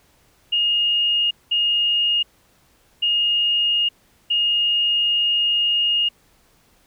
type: tone bursts at uneven times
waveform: sine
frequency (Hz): 2849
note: F7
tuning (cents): +34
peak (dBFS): -16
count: 4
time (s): 0.52-1.31 / 1.51-2.23 / 3.02-3.89 / 4.3-6.09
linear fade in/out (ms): 10
effects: pink hiss -58 dBFS RMS until 6.86 s